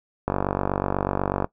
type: click train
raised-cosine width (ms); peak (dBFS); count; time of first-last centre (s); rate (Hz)
1; -8; 57; 0.28-1.444; 48.1
effects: noise-tail reverb RT60 0.1 s tail -19 dB re dry